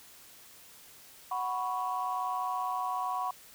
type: chord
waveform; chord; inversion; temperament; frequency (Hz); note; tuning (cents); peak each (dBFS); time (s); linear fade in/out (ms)
sine; F# suspended fourth; none; equal; 740 / 987.8 / 1108.7; F#5 / B5 / C#6; 0 / 0 / 0; -34; 1.31-3.31; 5
effects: tanh soft clip ceiling -22 dBFS + white hiss -54 dBFS RMS until 3.54 s